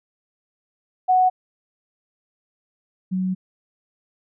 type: tone pair in turn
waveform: sine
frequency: 740 / 186.07 Hz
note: F#5 / F#3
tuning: 0 / +10 cents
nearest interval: 2 octaves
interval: 2390 cents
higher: first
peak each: -13 / -20 dBFS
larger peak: first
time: 1.08-1.3 / 3.11-3.35 s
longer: second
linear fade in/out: 20 ms
effects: none